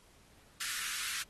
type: high-pass noise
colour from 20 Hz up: pink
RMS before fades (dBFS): -38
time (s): 0.6-1.23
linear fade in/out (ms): 10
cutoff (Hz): 1300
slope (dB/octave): 48
effects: pink hiss -63 dBFS RMS until 1.29 s + AAC 32 kbps